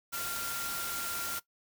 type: tone in noise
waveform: sine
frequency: 1387 Hz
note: F6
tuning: 12 cents flat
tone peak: -38 dBFS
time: 0.12-1.4 s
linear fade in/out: 20 ms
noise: white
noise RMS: -37 dBFS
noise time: 0.12-1.4 s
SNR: -4 dB
effects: noise-tail reverb RT60 0.1 s tail -18 dB re dry